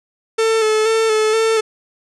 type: tone with vibrato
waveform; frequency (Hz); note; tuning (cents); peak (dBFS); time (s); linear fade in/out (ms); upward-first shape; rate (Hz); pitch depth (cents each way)
45% pulse; 440; A4; 0; -13; 0.38-1.61; 10; square; 2.1; 27
effects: resampled to 22050 Hz + 9-bit